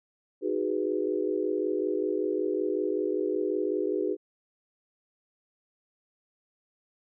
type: chord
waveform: sine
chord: G# minor seventh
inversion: second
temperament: equal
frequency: 311.1 / 370 / 415.3 / 493.9 Hz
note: D#4 / F#4 / G#4 / B4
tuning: 0 / 0 / 0 / 0 cents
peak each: -32 / -30 / -30 / -34 dBFS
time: 0.41-4.17 s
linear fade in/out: 50 ms
effects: none